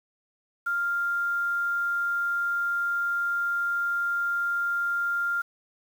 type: tone with quantisation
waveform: sine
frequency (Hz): 1396.9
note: F6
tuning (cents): 0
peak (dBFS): -24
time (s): 0.66-5.42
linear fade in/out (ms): 10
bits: 8
effects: none